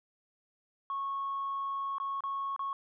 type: tone with dropouts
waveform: sine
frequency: 1100 Hz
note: C#6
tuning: 14 cents flat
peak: -31 dBFS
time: 0.9-2.73 s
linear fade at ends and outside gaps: 1 ms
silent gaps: 1.983-2 / 2.206-2.237 / 2.563-2.593 s
effects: tanh soft clip ceiling -28 dBFS